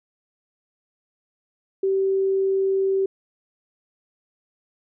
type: tone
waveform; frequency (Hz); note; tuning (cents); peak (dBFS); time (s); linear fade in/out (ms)
sine; 386.4; G4; -25; -18; 1.83-3.06; 5
effects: none